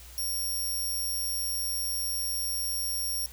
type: tone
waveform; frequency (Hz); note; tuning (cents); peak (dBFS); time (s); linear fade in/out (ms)
5% pulse; 5570; F8; -5; -23; 0.18-3.26; 0
effects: added 60 Hz sine -47 dBFS peak until 3.32 s + white hiss -50 dBFS RMS until 3.32 s